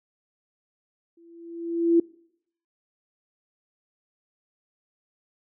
sine tone with exponential growth, 336.9 Hz, E4, 38 cents sharp, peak -13 dBFS, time 1.17-2 s, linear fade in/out 5 ms, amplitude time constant 180 ms, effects noise-tail reverb RT60 0.7 s tail -24 dB re dry

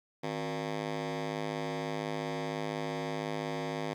15% pulse ring-modulated tone, 210 Hz, G#3, 19 cents sharp, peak -24 dBFS, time 0.23-3.94 s, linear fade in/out 10 ms, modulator 52.9 Hz, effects low-pass 5000 Hz 12 dB/octave + 10-bit

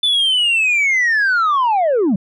sine linear sweep, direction down, 3520 to 170.8 Hz, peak -10 dBFS, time 0.03-2.16 s, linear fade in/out 5 ms, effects tanh soft clip ceiling -11 dBFS

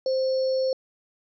sine tone with sample-and-hold, 523.3 Hz, C5, in tune, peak -21 dBFS, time 0.06-0.73 s, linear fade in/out 2 ms, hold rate 4900 Hz, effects resampled to 16000 Hz

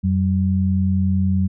sine tone pair together, 89.72 / 190.1 Hz, F2 / F#3, +47 / +47 cents, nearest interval octave + minor second, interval 1300 cents, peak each -18 dBFS, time 0.03-1.48 s, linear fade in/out 20 ms, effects none

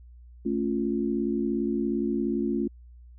sine chord, A augmented, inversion none, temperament equal, 220 / 277.2 / 349.2 Hz, A3 / C#4 / E#4, 0 / 0 / 0 cents, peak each -28 / -29 / -29 dBFS, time 0.45-2.68 s, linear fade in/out 10 ms, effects added 60 Hz sine -46 dBFS peak until 3.18 s

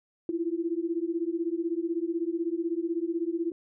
sine beating tone pair, 328.3 / 344.3 Hz, E4 / F4, -7 / -25 cents, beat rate 16 Hz, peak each -30 dBFS, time 0.29-3.52 s, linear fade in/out 2 ms, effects none

